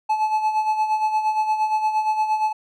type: tone with tremolo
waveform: triangle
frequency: 863 Hz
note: A5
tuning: 34 cents flat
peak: -14 dBFS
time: 0.09-2.53 s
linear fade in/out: 10 ms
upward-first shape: sine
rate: 8.6 Hz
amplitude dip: 60%
effects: none